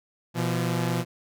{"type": "tone pair together", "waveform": "sawtooth", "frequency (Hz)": [122.28, 170.8], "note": ["B2", "F3"], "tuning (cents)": [-17, -38], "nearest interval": "tritone", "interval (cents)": 579, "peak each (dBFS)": -23, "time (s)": [0.34, 1.05], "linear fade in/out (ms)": 50, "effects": []}